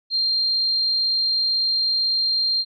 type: tone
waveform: sine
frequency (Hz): 4186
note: C8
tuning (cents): 0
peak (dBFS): -18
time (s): 0.1-2.65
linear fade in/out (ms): 50
effects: none